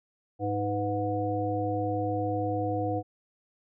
harmonic tone with a mistuned harmonic, 103.83 Hz, G#2, in tune, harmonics 1 / 3 / 5 / 7, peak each -32 / -32 / -32 / -32 dBFS, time 0.39-3.03 s, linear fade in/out 50 ms, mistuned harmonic 5, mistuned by -65 cents, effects none

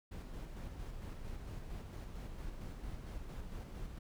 brown noise with tremolo, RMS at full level -44 dBFS, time 0.11-3.99 s, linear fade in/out 10 ms, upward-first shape square, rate 4.4 Hz, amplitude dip 30%, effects none

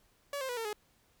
sawtooth tone with pitch steps, 568 / 526.9 / 488.8 / 453.4 / 420.6 Hz, C#5 / C5 / B4 / A#4 / G#4, +42 / +12 / -18 / -48 / +22 cents, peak -31 dBFS, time 0.33-0.73 s, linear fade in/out 2 ms, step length 80 ms, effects pink hiss -69 dBFS RMS until 1.2 s

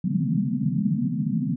white band-pass noise, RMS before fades -24 dBFS, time 0.04-1.56 s, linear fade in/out 5 ms, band 130 to 250 Hz, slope 96 dB/octave, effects none

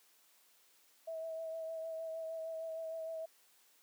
sine tone with vibrato, 648 Hz, E5, 30 cents flat, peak -39 dBFS, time 1.07-3.26 s, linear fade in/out 10 ms, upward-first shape sine, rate 6.5 Hz, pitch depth 20 cents each way, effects white hiss -68 dBFS RMS until 3.82 s + high-pass 300 Hz 12 dB/octave

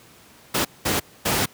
pink noise bursts at uneven times, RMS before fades -21 dBFS, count 3, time 0.54-0.65 / 0.85-1 / 1.25-1.46 s, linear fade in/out 10 ms, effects pink hiss -50 dBFS RMS until 1.53 s + high-pass 100 Hz 12 dB/octave

